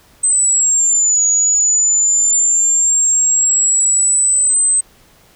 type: exponential two-way sweep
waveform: sine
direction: down then up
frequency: 8230 to 6780 to 8230 Hz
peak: -10 dBFS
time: 0.23-4.81 s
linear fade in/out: 10 ms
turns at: 1.25 s
effects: pink hiss -49 dBFS RMS until 5.35 s